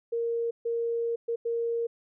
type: tone bursts at uneven times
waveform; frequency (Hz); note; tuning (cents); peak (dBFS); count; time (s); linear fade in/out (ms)
sine; 465.5; A#4; -2; -26; 4; 0.12-0.51 / 0.65-1.16 / 1.28-1.36 / 1.45-1.87; 10
effects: none